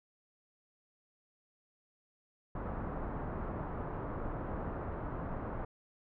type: low-pass noise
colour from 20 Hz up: pink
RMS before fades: -39 dBFS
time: 2.55-5.65 s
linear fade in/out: 5 ms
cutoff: 1300 Hz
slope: 24 dB/octave
effects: none